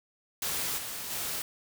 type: noise with level steps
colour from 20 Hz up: white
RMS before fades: -32 / -38 / -34 dBFS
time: 0.42-1.42 s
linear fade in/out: 2 ms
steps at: 0.77 / 1.1 s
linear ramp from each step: 20 ms
effects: none